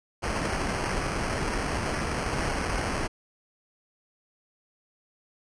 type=noise with sample-and-hold; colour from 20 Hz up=pink; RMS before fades=-29 dBFS; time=0.22-3.08 s; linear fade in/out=20 ms; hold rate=3675 Hz; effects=resampled to 22050 Hz